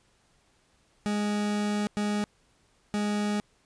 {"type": "tone bursts at uneven times", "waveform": "40% pulse", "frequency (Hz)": 207.7, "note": "G#3", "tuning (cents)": 0, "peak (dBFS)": -25, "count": 3, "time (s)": [[1.06, 1.87], [1.97, 2.24], [2.94, 3.4]], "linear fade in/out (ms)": 0, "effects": ["pink hiss -66 dBFS RMS until 3.65 s", "resampled to 22050 Hz"]}